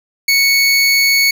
25% pulse tone, 2217 Hz, C#7, in tune, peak -6 dBFS, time 0.28-1.31 s, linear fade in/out 5 ms, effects none

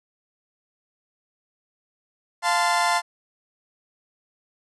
30% pulse chord, F major, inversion none, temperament equal with one note detuned, 698.5 / 880 / 1032.1 Hz, F5 / A5 / C6, 0 / 0 / -24 cents, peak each -21 dBFS, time 2.42-3.02 s, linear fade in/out 50 ms, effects resampled to 24000 Hz

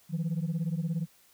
sine beating tone pair, 158.3 / 175.3 Hz, D#3 / F3, +30 / +7 cents, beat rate 17 Hz, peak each -29 / -30 dBFS, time 0.09-1.07 s, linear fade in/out 50 ms, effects tanh soft clip ceiling -25 dBFS + white hiss -62 dBFS RMS until 1.33 s

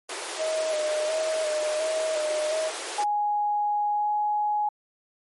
pink high-pass noise, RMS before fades -34 dBFS, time 0.09-3.04 s, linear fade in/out 5 ms, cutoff 350 Hz, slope 48 dB/octave
sine tone with vibrato, 622.3 Hz, D#5, in tune, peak -24 dBFS, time 0.37-2.72 s, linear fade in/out 50 ms, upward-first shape square, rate 1.4 Hz, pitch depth 29 cents each way
sine tone with pitch glide, 830.6 to 837.3 Hz, G#5 to G#5, 0 to +14 cents, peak -22 dBFS, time 2.98-4.69 s, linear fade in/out 5 ms, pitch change +14 cents, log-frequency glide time 3.92-4.09 s
effects MP3 48 kbps

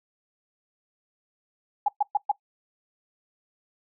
sine tone bursts, 823 Hz, G#5, 16 cents flat, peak -18 dBFS, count 4, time 1.86-2.316 s, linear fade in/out 5 ms, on 24 ms, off 120 ms, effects noise-tail reverb RT60 0.1 s tail -19 dB re dry

